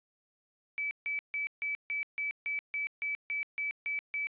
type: tone bursts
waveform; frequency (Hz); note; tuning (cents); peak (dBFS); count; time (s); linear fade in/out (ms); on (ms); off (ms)
sine; 2301; D7; -36; -31; 13; 0.78-4.27; 0; 130; 150
effects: resampled to 8000 Hz + 12-bit